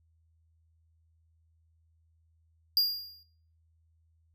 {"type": "tone with exponential decay", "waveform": "square", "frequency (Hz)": 4815, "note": "D8", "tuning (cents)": 42, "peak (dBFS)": -20, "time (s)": [2.77, 3.23], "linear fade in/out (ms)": 1, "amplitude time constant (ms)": 100, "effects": ["noise-tail reverb RT60 0.5 s tail -20 dB re dry", "added 81 Hz sine -65 dBFS peak until 4.34 s"]}